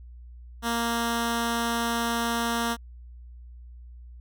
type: tone with notch filter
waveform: 10% pulse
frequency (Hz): 233.1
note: A#3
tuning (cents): 0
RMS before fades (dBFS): -27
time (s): 0.62-2.77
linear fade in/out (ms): 50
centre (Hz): 550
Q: 1.6
effects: added 60 Hz sine -42 dBFS peak until 4.2 s